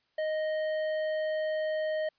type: tone with tanh clipping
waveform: sine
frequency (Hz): 622.3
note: D#5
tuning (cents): 0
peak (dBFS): -30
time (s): 0.18-2.09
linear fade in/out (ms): 5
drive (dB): 11
effects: white hiss -73 dBFS RMS until 2.18 s + resampled to 11025 Hz